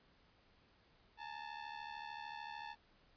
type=ring-modulated tone; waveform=sawtooth; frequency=880 Hz; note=A5; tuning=in tune; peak=-39 dBFS; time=1.17-2.76 s; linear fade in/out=50 ms; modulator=36.7 Hz; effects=pink hiss -70 dBFS RMS until 3.16 s + resampled to 11025 Hz